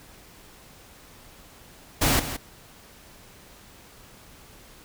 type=noise with echo; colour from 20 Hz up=pink; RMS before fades=-21 dBFS; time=2.01-2.2 s; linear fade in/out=10 ms; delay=170 ms; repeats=1; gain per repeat=-11 dB; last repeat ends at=2.37 s; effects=pink hiss -50 dBFS RMS until 4.84 s